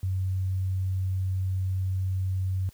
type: tone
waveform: sine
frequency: 94 Hz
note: F#2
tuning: 28 cents sharp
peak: -24 dBFS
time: 0.03-2.69 s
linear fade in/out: 0 ms
effects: white hiss -59 dBFS RMS until 2.73 s + high-pass 60 Hz 12 dB/octave